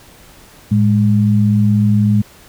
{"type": "tone pair together", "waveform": "sine", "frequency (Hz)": [110, 206.3], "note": ["A2", "G#3"], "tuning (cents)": [0, -11], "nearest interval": "major seventh", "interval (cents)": 1089, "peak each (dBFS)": -12, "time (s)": [0.71, 2.22], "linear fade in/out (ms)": 10, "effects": ["pink hiss -43 dBFS RMS until 2.48 s"]}